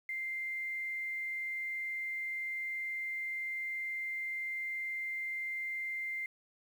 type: tone with quantisation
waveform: sine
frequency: 2093 Hz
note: C7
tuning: in tune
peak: -35 dBFS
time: 0.09-6.26 s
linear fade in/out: 2 ms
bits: 10
effects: none